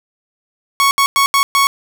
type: tone bursts at uneven times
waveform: sawtooth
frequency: 1108.7 Hz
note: C#6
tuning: in tune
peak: -6 dBFS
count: 5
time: 0.8-0.91 / 0.98-1.06 / 1.16-1.26 / 1.34-1.43 / 1.55-1.67 s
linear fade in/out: 0 ms
effects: none